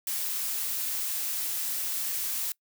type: noise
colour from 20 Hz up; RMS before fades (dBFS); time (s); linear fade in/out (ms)
blue; -31; 0.07-2.52; 2
effects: noise-tail reverb RT60 0.1 s tail -24 dB re dry